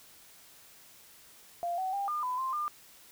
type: tone with pitch steps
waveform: sine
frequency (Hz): 693 / 754 / 798 / 1208 / 1003 / 1048 / 1202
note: F5 / F#5 / G5 / D6 / B5 / C6 / D6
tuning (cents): -14 / +32 / +31 / +48 / +26 / +2 / +40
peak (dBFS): -30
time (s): 1.63-2.68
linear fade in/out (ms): 0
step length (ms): 150
effects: white hiss -56 dBFS RMS until 3.11 s